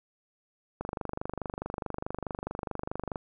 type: click train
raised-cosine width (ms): 1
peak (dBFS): -19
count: 59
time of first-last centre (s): 0.81-3.158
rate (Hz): 24.7
effects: none